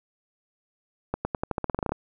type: accelerating click train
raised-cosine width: 1 ms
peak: -12 dBFS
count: 14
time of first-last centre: 1.14-1.92 s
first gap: 110 ms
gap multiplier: 0.89
effects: none